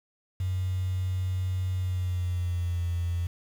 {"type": "tone with pitch glide", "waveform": "triangle", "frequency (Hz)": [92.5, 86.31], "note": ["F#2", "F2"], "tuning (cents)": [0, -20], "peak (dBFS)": -22, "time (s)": [0.4, 3.27], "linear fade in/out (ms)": 5, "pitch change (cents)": -120, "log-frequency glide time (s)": [1.76, 2.84], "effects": ["tanh soft clip ceiling -24 dBFS", "8-bit"]}